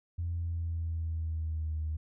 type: tone with pitch glide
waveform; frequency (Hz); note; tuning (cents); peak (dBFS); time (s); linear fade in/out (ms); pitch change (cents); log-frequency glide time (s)
sine; 85.4 to 77.86; F2 to D#2; -38 to +2; -30; 0.18-1.97; 10; -160; 0.31-1.78
effects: tanh soft clip ceiling -26 dBFS